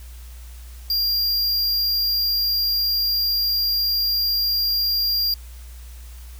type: tone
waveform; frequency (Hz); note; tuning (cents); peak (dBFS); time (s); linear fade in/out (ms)
square; 4781; D8; +30; -19; 0.9-5.34; 2
effects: added 60 Hz sine -36 dBFS peak until 6.39 s + white hiss -49 dBFS RMS until 6.39 s